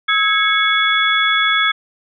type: tone cluster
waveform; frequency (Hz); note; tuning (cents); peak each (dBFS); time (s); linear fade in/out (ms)
sine; 1291 / 1649 / 2196 / 3392; E6 / G#6 / C#7 / G#7; -37 / -13 / -17 / +36; -18; 0.08-1.72; 10
effects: none